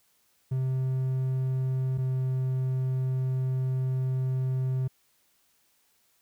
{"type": "tone pair in turn", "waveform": "triangle", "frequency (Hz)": [130.6, 130.01], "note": ["C3", "C3"], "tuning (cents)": [-3, -11], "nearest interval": "unison", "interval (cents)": 8, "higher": "first", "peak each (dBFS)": -23, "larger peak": "neither", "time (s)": [[0.51, 1.98], [1.98, 4.88]], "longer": "second", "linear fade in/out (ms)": 10, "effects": ["white hiss -68 dBFS RMS until 6.21 s"]}